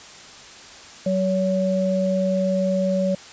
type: tone pair together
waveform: sine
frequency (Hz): 188.3 / 564.3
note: F#3 / C#5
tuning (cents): +31 / +31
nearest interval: octave + perfect fifth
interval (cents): 1900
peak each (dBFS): -21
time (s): 1.06-3.15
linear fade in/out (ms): 5
effects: white hiss -42 dBFS RMS until 3.32 s + resampled to 16000 Hz